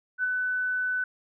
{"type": "tone with ADSR envelope", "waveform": "sine", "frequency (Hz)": 1500, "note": "F#6", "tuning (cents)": 23, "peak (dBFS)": -22, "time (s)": [0.18, 1.04], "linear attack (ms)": 55, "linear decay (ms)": 19, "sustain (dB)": -3, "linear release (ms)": 3, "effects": []}